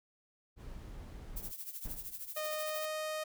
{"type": "noise", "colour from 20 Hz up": "brown", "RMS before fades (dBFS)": -46, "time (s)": [0.56, 1.53], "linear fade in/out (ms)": 50}
{"type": "noise with tremolo", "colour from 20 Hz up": "violet", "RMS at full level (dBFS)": -41, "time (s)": [1.36, 2.86], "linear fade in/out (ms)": 10, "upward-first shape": "triangle", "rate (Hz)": 13, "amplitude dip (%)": 80}
{"type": "noise with exponential decay", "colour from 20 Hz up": "brown", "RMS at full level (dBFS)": -41, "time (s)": [1.85, 2.36], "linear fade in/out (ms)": 2, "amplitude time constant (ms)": 110}
{"type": "tone with pitch glide", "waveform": "sawtooth", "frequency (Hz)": [616, 620.3], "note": ["D#5", "D#5"], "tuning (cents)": [-17, -5], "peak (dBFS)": -32, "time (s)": [2.36, 3.24], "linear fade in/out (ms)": 10, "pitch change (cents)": 12, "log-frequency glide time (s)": [2.52, 2.89]}
{"effects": []}